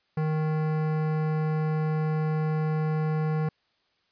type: tone with hard clipping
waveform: sine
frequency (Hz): 155.56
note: D#3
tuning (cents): 0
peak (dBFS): -26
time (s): 0.17-3.49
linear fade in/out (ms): 5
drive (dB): 17
effects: white hiss -70 dBFS RMS until 4.11 s + resampled to 11025 Hz